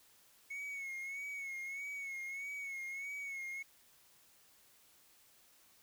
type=tone with vibrato; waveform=triangle; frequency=2201 Hz; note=C#7; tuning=13 cents flat; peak=-39 dBFS; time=0.5-3.63 s; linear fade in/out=10 ms; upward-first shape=sine; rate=1.6 Hz; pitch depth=55 cents each way; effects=white hiss -66 dBFS RMS until 5.82 s